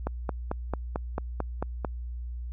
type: click train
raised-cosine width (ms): 1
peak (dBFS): -15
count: 9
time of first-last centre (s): 0.07-1.848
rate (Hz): 4.5
effects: added 60 Hz sine -33 dBFS peak until 2.52 s